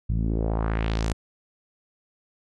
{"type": "tone with low-pass filter sweep", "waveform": "sawtooth", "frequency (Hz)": 55, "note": "A1", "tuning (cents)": 0, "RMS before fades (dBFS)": -25, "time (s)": [0.09, 1.13], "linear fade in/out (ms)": 5, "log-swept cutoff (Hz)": [130, 9000], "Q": 1.8, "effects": []}